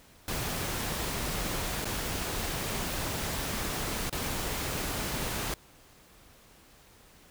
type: noise with dropouts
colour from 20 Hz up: pink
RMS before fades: -33 dBFS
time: 0.28-5.54 s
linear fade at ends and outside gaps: 2 ms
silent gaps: 1.846-1.853 / 4.096-4.126 s
effects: pink hiss -57 dBFS RMS until 7.3 s